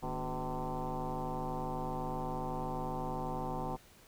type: tone with frequency modulation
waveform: sine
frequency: 370 Hz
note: F#4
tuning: in tune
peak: -34 dBFS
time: 0.02-3.77 s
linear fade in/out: 20 ms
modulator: 132 Hz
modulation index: 4.7
effects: pink hiss -60 dBFS RMS until 4.07 s